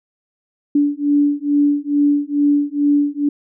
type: beating tone pair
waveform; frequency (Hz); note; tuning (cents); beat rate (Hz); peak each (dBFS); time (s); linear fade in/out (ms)
sine; 288.2 / 290.5; D4 / D4; -33 / -19; 2.3; -16; 0.75-3.29; 5
effects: none